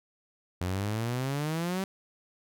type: exponential sweep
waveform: sawtooth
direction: up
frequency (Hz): 87.31 to 195.3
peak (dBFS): -25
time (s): 0.61-1.84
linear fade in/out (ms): 0
effects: none